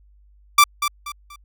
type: tone with echo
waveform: sawtooth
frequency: 1171 Hz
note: D6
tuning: 5 cents flat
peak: -5 dBFS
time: 0.58-0.64 s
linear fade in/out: 5 ms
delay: 240 ms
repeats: 3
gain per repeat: -10 dB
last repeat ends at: 1.36 s
effects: added 50 Hz sine -50 dBFS peak until 1.44 s